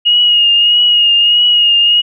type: tone with vibrato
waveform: sine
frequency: 2869 Hz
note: F7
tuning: 46 cents sharp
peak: -6 dBFS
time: 0.05-2.02 s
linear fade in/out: 20 ms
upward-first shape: triangle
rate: 1.6 Hz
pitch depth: 37 cents each way
effects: none